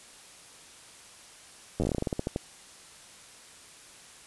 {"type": "slowing click train", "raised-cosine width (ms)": 2, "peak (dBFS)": -15, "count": 16, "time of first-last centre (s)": [1.8, 2.361], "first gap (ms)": 10, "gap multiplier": 1.17, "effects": ["white hiss -51 dBFS RMS until 4.26 s", "resampled to 24000 Hz"]}